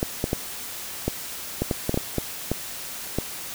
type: clicks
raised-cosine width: 2 ms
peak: -9 dBFS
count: 12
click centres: 0.029 / 0.241 / 0.331 / 1.08 / 1.62 / 1.712 / 1.894 / 1.943 / 1.975 / 2.183 / 2.516 / 3.186 s
effects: white hiss -35 dBFS RMS until 3.54 s